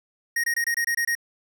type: tone bursts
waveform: square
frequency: 1870 Hz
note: A#6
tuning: 5 cents sharp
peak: -22 dBFS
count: 8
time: 0.36-1.152 s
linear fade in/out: 5 ms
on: 78 ms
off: 24 ms
effects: none